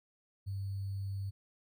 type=tone with sample-and-hold; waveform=sine; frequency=98 Hz; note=G2; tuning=in tune; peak=-35 dBFS; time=0.46-1.31 s; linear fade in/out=20 ms; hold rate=4410 Hz; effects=none